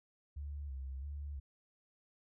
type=tone with vibrato; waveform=sine; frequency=69.3 Hz; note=C#2; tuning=in tune; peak=-40 dBFS; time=0.36-1.4 s; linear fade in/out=10 ms; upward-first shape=square; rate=1.5 Hz; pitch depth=69 cents each way; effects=none